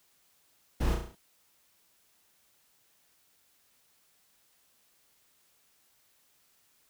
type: noise with echo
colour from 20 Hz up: brown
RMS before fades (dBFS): -29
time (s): 0.8-0.95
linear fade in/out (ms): 10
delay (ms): 34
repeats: 6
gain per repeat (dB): -4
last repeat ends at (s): 1.154
effects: white hiss -68 dBFS RMS until 6.89 s